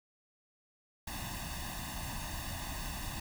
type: noise with comb filter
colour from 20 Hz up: pink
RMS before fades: -40 dBFS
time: 1.07-3.2 s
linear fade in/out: 5 ms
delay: 1.1 ms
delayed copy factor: +0.9
effects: none